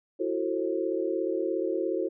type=chord; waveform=sine; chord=F# half-diminished seventh; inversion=third; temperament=just; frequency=333 / 370 / 444 / 532.8 Hz; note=E4 / F#4 / A4 / C5; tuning=+18 / 0 / +16 / +31 cents; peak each=-31 / -30 / -33 / -33 dBFS; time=0.19-2.09 s; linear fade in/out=20 ms; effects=none